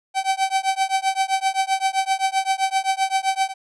45% pulse tone with tremolo, 770 Hz, G5, 31 cents flat, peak -15 dBFS, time 0.14-3.54 s, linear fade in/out 50 ms, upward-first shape triangle, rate 7.7 Hz, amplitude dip 100%, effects resampled to 24000 Hz

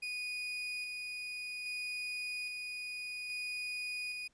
35% pulse tone with tremolo, 2470 Hz, D#7, 13 cents flat, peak -35 dBFS, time 0.02-4.28 s, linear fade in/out 10 ms, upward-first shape square, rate 0.61 Hz, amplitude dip 25%, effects pink hiss -73 dBFS RMS until 4.33 s + resampled to 22050 Hz

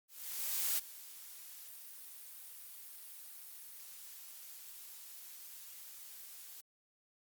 blue noise with ADSR envelope, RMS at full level -33 dBFS, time 0.08-6.61 s, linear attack 700 ms, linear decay 19 ms, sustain -18 dB, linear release 5 ms, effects Opus 48 kbps

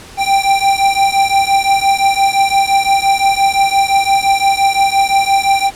square beating tone pair, 784 / 789.8 Hz, G5 / G5, 0 / +13 cents, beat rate 5.8 Hz, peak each -13 / -14 dBFS, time 0.17-5.71 s, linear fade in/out 50 ms, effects pink hiss -35 dBFS RMS until 5.75 s + low-pass 10000 Hz 12 dB/octave

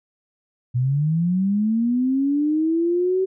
sine linear sweep, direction up, 119.7 to 382.6 Hz, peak -17 dBFS, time 0.74-3.26 s, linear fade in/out 20 ms, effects none

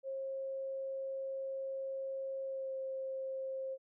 sine tone with pitch glide, 537 to 531.1 Hz, C5 to C5, +45 to +26 cents, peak -37 dBFS, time 0.03-3.78 s, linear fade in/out 50 ms, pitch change -19 cents, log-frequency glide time 2.45-2.74 s, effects none

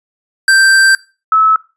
square / sine tone pair in turn, 1568 / 1299.7 Hz, G6 / E6, 0 / -25 cents, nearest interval minor third, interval 325 cents, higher first, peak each -6 dBFS, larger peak neither, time 0.48-0.95 / 1.32-1.56 s, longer first, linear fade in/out 2 ms, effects noise-tail reverb RT60 0.3 s tail -20 dB re dry + resampled to 24000 Hz

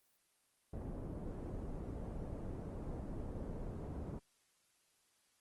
pink low-pass noise, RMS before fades -44 dBFS, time 0.73-4.19 s, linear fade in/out 5 ms, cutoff 500 Hz, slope 12 dB/octave, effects white hiss -75 dBFS RMS until 5.4 s + Opus 24 kbps

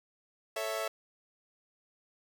sawtooth chord, A major, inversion none, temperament equal, 440 / 554.4 / 659.3 Hz, A4 / C#5 / E5, 0 / 0 / 0 cents, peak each -36 / -35 / -31 dBFS, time 0.56-0.88 s, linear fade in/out 5 ms, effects none

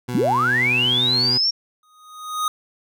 20% pulse tone with pitch glide, 123.47 to 124.76 Hz, B2 to B2, 0 to +18 cents, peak -20 dBFS, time 0.08-1.38 s, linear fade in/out 10 ms, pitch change +18 cents, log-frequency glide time 0.71-1.16 s
sine linear sweep, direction up, 138.59 to 5588 Hz, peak -16 dBFS, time 0.14-1.51 s, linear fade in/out 10 ms
square tone with exponential growth, 1244.5 Hz, D#6, in tune, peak -18 dBFS, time 1.83-2.48 s, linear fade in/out 2 ms, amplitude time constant 140 ms
effects none

